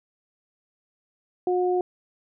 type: tone pair together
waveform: sine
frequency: 361.5 / 723 Hz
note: F#4 / F#5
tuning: -40 / -40 cents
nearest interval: octave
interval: 1200 cents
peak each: -21 / -27 dBFS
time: 1.47-1.81 s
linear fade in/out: 2 ms
effects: none